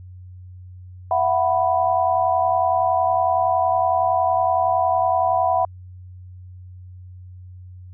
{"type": "chord", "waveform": "sine", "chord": "E suspended second", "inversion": "none", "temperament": "equal with one note detuned", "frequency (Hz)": [669.2, 740, 987.8], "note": ["E5", "F#5", "B5"], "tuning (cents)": [26, 0, 0], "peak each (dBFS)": [-21, -19, -22], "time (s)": [1.11, 5.65], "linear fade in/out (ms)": 2, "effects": ["added 91 Hz sine -37 dBFS peak until 7.93 s"]}